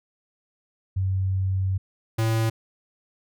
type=tone pair in turn; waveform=sine / square; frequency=95 / 112.29 Hz; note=F#2 / A2; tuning=+46 / +36 cents; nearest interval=minor third; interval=290 cents; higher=second; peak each=-21 / -21 dBFS; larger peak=neither; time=0.96-1.78 / 2.18-2.5 s; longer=first; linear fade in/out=10 ms; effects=none